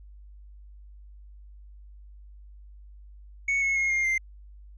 triangle tone with pitch steps, 2217 / 2185 / 2154 / 2123 / 2093 Hz, C#7 / C#7 / C7 / C7 / C7, 0 / -26 / +50 / +25 / 0 cents, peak -21 dBFS, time 3.48-4.18 s, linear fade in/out 5 ms, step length 140 ms, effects added 50 Hz sine -45 dBFS peak until 4.77 s + resampled to 22050 Hz

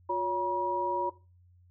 sine tone cluster, 358 / 562 / 959 Hz, F4 / C#5 / A#5, +43 / +24 / +49 cents, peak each -34 / -35 / -28 dBFS, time 0.09-1.1 s, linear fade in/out 10 ms, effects noise-tail reverb RT60 0.3 s tail -17 dB re dry + added 89 Hz sine -57 dBFS peak until 1.7 s

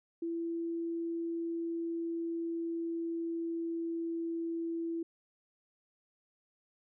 sine tone with pitch glide, 334.8 to 332.7 Hz, E4 to E4, +27 to +16 cents, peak -33 dBFS, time 0.22-5.03 s, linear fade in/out 5 ms, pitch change -11 cents, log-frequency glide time 1.1-4.32 s, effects none

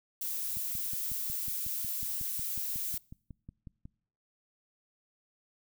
violet noise, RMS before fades -35 dBFS, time 0.21-2.98 s, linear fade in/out 5 ms
click train, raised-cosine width 5 ms, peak -33 dBFS, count 19, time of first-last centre 0.57-3.855 s, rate 5.48 Hz
effects noise-tail reverb RT60 0.6 s tail -25 dB re dry

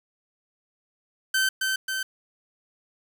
sawtooth tone with echo, 1542 Hz, G6, 29 cents flat, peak -17 dBFS, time 1.34-1.49 s, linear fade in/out 5 ms, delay 270 ms, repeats 2, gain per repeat -3 dB, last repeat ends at 2.03 s, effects 8-bit

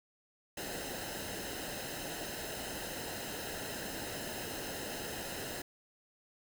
pink noise with comb filter, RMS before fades -41 dBFS, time 0.57-5.62 s, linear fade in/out 5 ms, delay 0.87 ms, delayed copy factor -0.7, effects none

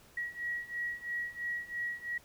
sine beating tone pair, 1912 / 1915 Hz, A#6 / A#6, +43 / +46 cents, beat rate 3 Hz, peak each -39 / -37 dBFS, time 0.17-2.18 s, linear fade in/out 5 ms, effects pink hiss -60 dBFS RMS until 2.24 s

